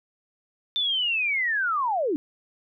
sine linear sweep, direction down, 3578 to 270 Hz, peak -22 dBFS, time 0.76-2.16 s, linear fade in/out 0 ms, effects none

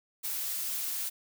blue noise, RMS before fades -34 dBFS, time 0.23-1.1 s, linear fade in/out 20 ms, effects none

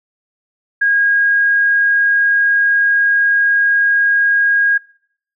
sine tone, 1634 Hz, G#6, 29 cents flat, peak -10 dBFS, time 0.81-4.78 s, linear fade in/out 10 ms, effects noise-tail reverb RT60 0.6 s tail -22 dB re dry

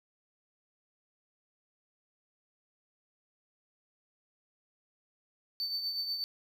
triangle tone with tremolo, 4543 Hz, C#8, 42 cents sharp, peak -29 dBFS, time 5.6-6.24 s, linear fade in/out 0 ms, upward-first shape triangle, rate 8.2 Hz, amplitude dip 55%, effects none

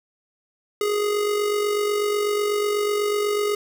square tone with amplitude modulation, 415.1 Hz, G#4, 1 cent flat, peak -19 dBFS, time 0.81-3.55 s, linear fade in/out 2 ms, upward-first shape sine, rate 48.1 Hz, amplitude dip 45%, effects none

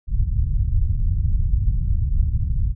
pink low-pass noise, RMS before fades -19 dBFS, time 0.07-2.75 s, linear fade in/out 50 ms, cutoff 110 Hz, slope 24 dB/octave, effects none

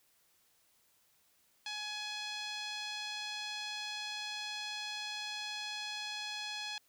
5% pulse tone with low-pass filter, 841 Hz, G#5, 22 cents sharp, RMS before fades -41 dBFS, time 1.66-6.78 s, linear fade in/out 2 ms, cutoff 4000 Hz, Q 1.7, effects white hiss -71 dBFS RMS until 6.88 s

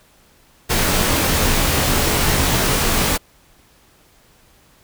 pink noise with comb filter, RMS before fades -17 dBFS, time 0.69-3.18 s, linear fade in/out 20 ms, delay 20 ms, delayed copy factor -0.75, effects pink hiss -53 dBFS RMS until 4.83 s

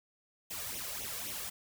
white noise with flanger, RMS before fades -40 dBFS, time 0.5-1.5 s, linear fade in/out 10 ms, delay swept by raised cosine 0.32 to 1.82 ms, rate 3.8 Hz, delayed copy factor +0.75, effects none

